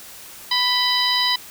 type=harmonic tone with a mistuned harmonic; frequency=987.8 Hz; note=B5; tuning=in tune; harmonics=1 / 2 / 3 / 4 / 5; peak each=-24 / -25 / -24 / -21 / -23 dBFS; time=0.51-1.36 s; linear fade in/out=5 ms; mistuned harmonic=3; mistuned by=+58 cents; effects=white hiss -40 dBFS RMS until 1.5 s